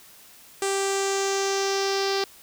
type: tone with low-pass filter sweep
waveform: sawtooth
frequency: 392 Hz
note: G4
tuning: in tune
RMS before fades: -25 dBFS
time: 0.62-2.24 s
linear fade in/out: 2 ms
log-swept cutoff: 8300 to 4800 Hz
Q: 3.7
effects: white hiss -50 dBFS RMS until 2.42 s